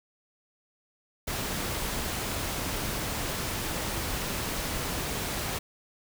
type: noise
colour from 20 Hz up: pink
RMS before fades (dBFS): -32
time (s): 1.27-5.59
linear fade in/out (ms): 10
effects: none